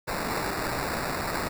blue noise with sample-and-hold, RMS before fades -30 dBFS, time 0.07-1.49 s, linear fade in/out 20 ms, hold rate 3150 Hz, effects none

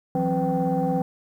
sine tone cluster, 165.4 / 182.7 / 265 / 501 / 775 Hz, E3 / F#3 / C4 / B4 / G5, +6 / -22 / +22 / +25 / -20 cents, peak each -26 dBFS, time 0.15-1.02 s, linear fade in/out 2 ms, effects tanh soft clip ceiling -14 dBFS + 9-bit

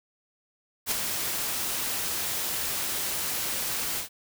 white noise with ADSR envelope, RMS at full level -25 dBFS, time 0.86-4.09 s, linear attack 51 ms, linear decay 18 ms, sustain -5 dB, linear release 110 ms, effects none

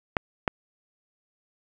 clicks, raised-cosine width 0.5 ms, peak -7 dBFS, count 2, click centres 0.168 / 0.478 s, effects none

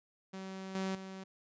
sawtooth tone with level steps, 190.6 Hz, G3, 48 cents flat, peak -38 / -30 / -40 dBFS, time 0.33-1.24 s, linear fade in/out 10 ms, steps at 0.75 / 0.95 s, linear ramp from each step 2 ms, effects resampled to 16000 Hz

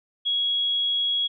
sine tone, 3324 Hz, G#7, 1 cent sharp, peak -21 dBFS, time 0.25-1.28 s, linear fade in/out 20 ms, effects none

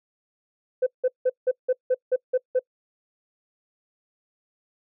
sine tone bursts, 508 Hz, B4, 49 cents sharp, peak -16 dBFS, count 9, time 0.82-2.594 s, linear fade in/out 10 ms, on 46 ms, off 170 ms, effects noise-tail reverb RT60 0.1 s tail -25 dB re dry + tanh soft clip ceiling -15 dBFS

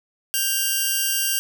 5% pulse tone pair together, 1583 / 2821 Hz, G6 / F7, +17 / +17 cents, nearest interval minor seventh, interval 1000 cents, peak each -13 dBFS, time 0.34-1.39 s, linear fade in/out 0 ms, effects 8-bit

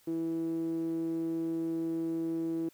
sawtooth tone with band-pass filter, 164.2 Hz, E3, 6 cents flat, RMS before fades -33 dBFS, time 0.07-2.69 s, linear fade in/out 5 ms, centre 340 Hz, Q 7, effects white hiss -64 dBFS RMS until 2.73 s

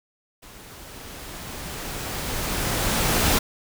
pink noise with level ramp, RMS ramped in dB -45 to -19 dBFS, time 0.42-3.39 s, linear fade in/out 10 ms, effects none

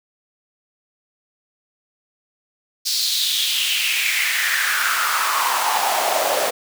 pink noise with high-pass filter sweep, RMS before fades -20 dBFS, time 2.85-6.51 s, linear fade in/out 20 ms, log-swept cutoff 4700 to 550 Hz, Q 4.3, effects none

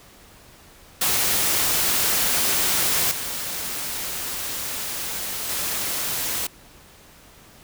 white noise with level steps, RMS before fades -21 / -29 / -26 dBFS, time 1.01-6.47 s, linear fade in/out 5 ms, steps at 3.11 / 5.49 s, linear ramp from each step 5 ms, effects pink hiss -49 dBFS RMS until 7.63 s

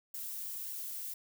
violet noise with flanger, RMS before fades -41 dBFS, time 0.14-1.14 s, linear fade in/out 5 ms, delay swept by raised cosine 0.79 to 3.29 ms, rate 1.8 Hz, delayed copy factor -0.5, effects none

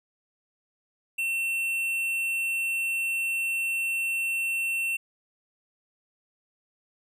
sine tone with tanh clipping, 2700 Hz, E7, 41 cents sharp, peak -27 dBFS, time 1.18-4.97 s, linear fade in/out 10 ms, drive 11 dB, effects none

